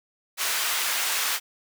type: high-pass noise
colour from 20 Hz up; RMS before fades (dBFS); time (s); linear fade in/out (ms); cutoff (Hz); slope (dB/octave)
pink; -26; 0.37-1.4; 50; 1300; 12
effects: none